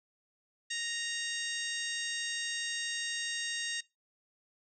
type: harmonic tone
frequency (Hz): 932.3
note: A#5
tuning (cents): 0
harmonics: 2 / 3 / 4 / 5 / 6 / 7 / 8 / 9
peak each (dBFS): -39 / -41 / -39 / -46 / -44 / -44 / -48 / -46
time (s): 0.7-3.81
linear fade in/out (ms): 10
effects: noise-tail reverb RT60 0.2 s tail -20 dB re dry